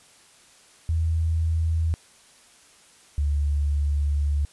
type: tone pair in turn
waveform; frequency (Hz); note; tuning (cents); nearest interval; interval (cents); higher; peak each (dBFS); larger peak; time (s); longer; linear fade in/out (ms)
sine; 81.3 / 72.43; E2 / D2; -23 / -23; major second; 200; first; -20; neither; 0.89-1.94 / 3.18-4.45; second; 0
effects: white hiss -54 dBFS RMS until 4.52 s + resampled to 24000 Hz